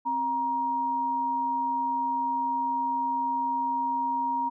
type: tone pair together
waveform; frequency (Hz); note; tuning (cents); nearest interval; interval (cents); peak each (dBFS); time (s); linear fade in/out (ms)
sine; 264.9 / 944; C4 / A#5; +22 / +22; octave + minor seventh; 2200; -36 / -25; 0.05-4.5; 20
effects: none